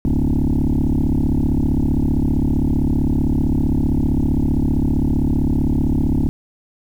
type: tone with frequency modulation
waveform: sine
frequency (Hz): 113.7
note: A#2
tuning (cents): -43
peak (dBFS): -12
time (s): 0.05-6.29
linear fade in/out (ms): 0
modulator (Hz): 35.4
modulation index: 5.4
effects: tanh soft clip ceiling -12 dBFS + 8-bit